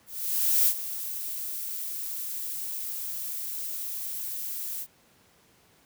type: noise with ADSR envelope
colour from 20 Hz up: violet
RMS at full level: -21 dBFS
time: 0.06-4.87 s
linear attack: 610 ms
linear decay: 66 ms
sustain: -13 dB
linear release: 61 ms
effects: pink hiss -61 dBFS RMS until 5.85 s + high-pass 80 Hz 12 dB/octave